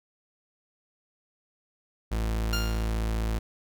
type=tone; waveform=40% pulse; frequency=55.1 Hz; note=A1; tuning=3 cents sharp; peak=-25 dBFS; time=2.11-3.39 s; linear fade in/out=10 ms
type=tone with exponential decay; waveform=15% pulse; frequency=1402 Hz; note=F6; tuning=6 cents sharp; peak=-20 dBFS; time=2.53-2.99 s; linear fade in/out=1 ms; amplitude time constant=100 ms
effects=none